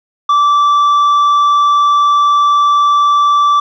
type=tone with tanh clipping; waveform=sine; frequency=1164 Hz; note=D6; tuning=16 cents flat; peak=-8 dBFS; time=0.29-3.6 s; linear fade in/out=5 ms; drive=5 dB; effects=none